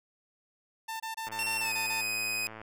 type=tone bursts; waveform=sawtooth; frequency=894 Hz; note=A5; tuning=27 cents sharp; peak=-31 dBFS; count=8; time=0.88-2.015 s; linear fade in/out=10 ms; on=120 ms; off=25 ms
type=click train; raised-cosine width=0.5 ms; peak=-29 dBFS; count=149; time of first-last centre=1.27-2.615 s; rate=110 Hz
type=tone with pitch glide; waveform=sawtooth; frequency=2717 to 2506 Hz; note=F7 to D#7; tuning=-48 to +12 cents; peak=-27 dBFS; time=1.39-2.47 s; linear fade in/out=0 ms; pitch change=-140 cents; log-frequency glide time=1.6-1.72 s
effects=none